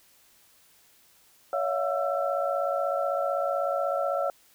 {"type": "tone cluster", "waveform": "sine", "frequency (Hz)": [562, 657, 713, 1337], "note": ["C#5", "E5", "F5", "E6"], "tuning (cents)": [24, -6, 36, 24], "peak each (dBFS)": [-28, -31, -31, -32], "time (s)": [1.53, 4.3], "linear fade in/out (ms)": 2, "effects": ["white hiss -60 dBFS RMS until 4.54 s"]}